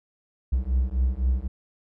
triangle beating tone pair, 61.74 / 65.64 Hz, B1 / C2, 0 / +6 cents, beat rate 3.9 Hz, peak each -22 dBFS, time 0.52-1.48 s, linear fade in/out 10 ms, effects none

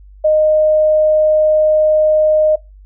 sine tone, 617 Hz, D#5, 15 cents flat, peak -8 dBFS, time 0.24-2.56 s, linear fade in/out 10 ms, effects noise-tail reverb RT60 0.2 s tail -20 dB re dry + added 49 Hz sine -37 dBFS peak until 2.85 s

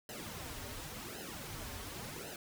pink noise with flanger, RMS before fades -45 dBFS, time 0.09-2.36 s, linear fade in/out 2 ms, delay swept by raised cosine 0.86 to 6.06 ms, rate 0.91 Hz, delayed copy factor -0.85, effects none

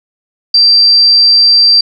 sine tone, 4699 Hz, D8, in tune, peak -3 dBFS, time 0.54-1.81 s, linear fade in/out 5 ms, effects none

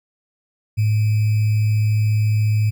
sine tone with sample-and-hold, 107.1 Hz, A2, 46 cents flat, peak -14 dBFS, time 0.77-2.71 s, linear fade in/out 20 ms, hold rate 2450 Hz, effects none

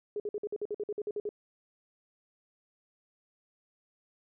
sine tone bursts, 416.3 Hz, G#4, 4 cents sharp, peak -31 dBFS, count 13, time 0.16-1.291 s, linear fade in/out 2 ms, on 39 ms, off 52 ms, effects none

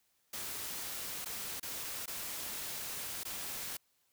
white noise with dropouts, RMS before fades -41 dBFS, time 0.33-3.77 s, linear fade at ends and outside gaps 5 ms, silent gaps 1.247-1.257 / 1.599-1.628 / 2.059-2.077 / 3.235-3.251 s, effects white hiss -75 dBFS RMS until 4.12 s

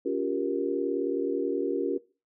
sine chord, G half-diminished seventh, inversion second, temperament just, 282.2 / 352.8 / 392 / 470.4 Hz, Db4 / F4 / G4 / Bb4, +31 / +18 / 0 / +16 cents, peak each -31 dBFS, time 0.05-1.98 s, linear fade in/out 10 ms, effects noise-tail reverb RT60 0.3 s tail -18 dB re dry

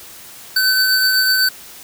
square tone pair together, 1524 / 4564 Hz, G6 / C#8, -49 / +50 cents, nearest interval octave + perfect fifth, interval 1899 cents, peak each -16 dBFS, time 0.56-1.49 s, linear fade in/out 5 ms, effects white hiss -38 dBFS RMS until 1.83 s

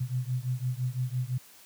sine beating tone pair, 123.7 / 129.6 Hz, B2 / C3, +3 / -16 cents, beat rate 5.9 Hz, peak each -30 / -31 dBFS, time 0-1.38 s, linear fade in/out 10 ms, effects white hiss -54 dBFS RMS until 1.65 s + high-pass 80 Hz 12 dB/octave

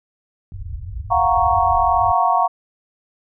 white low-pass noise, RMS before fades -29 dBFS, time 0.52-2.12 s, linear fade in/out 2 ms, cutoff 100 Hz, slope 48 dB/octave
sine chord, Gb major seventh, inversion third, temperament equal, 698.5 / 740 / 932.3 / 1108.7 Hz, F5 / Gb5 / Bb5 / Db6, 0 / 0 / 0 / 0 cents, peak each -19 dBFS, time 1.1-2.48 s, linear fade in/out 20 ms
effects none

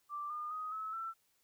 sine tone with pitch steps, 1174.7 / 1213.3 / 1253.2 / 1294.4 / 1337 Hz, D6 / D#6 / D#6 / E6 / E6, 0 / -44 / +12 / -32 / +24 cents, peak -38 dBFS, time 0.09-1.14 s, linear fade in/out 50 ms, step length 210 ms, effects white hiss -75 dBFS RMS until 1.43 s

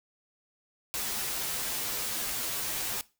white noise with comb filter, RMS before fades -33 dBFS, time 0.94-3.01 s, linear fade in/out 0 ms, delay 11 ms, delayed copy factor -1, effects noise-tail reverb RT60 0.3 s tail -20 dB re dry

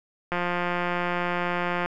click train, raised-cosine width 0.5 ms, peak -12 dBFS, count 272, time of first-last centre 0.32-1.86 s, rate 176 Hz, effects none

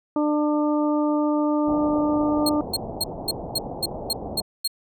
harmonic tone, 298.8 Hz, D4, 30 cents sharp, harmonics 1 / 2 / 3 / 4, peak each -20 / -26 / -30 / -32 dBFS, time 0.16-2.61 s, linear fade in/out 2 ms
white low-pass noise, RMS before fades -33 dBFS, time 1.67-4.42 s, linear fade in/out 10 ms, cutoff 830 Hz, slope 48 dB/octave
sawtooth tone bursts, 4258 Hz, C8, 30 cents sharp, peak -18 dBFS, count 9, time 2.46-4.677 s, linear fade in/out 5 ms, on 33 ms, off 240 ms
effects none

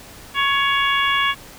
harmonic tone with a mistuned harmonic, 560 Hz, C#5, 18 cents sharp, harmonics 2 / 3 / 4 / 5 / 6, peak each -20 / -22 / -23 / -24 / -25 dBFS, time 0.34-1.35 s, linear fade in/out 50 ms, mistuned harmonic 2, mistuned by -21 cents, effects pink hiss -41 dBFS RMS until 1.58 s

